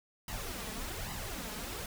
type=noise with flanger; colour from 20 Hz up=pink; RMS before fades=-40 dBFS; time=0.28-1.86 s; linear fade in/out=2 ms; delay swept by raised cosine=1 to 4.7 ms; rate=1.2 Hz; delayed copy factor=+0.65; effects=none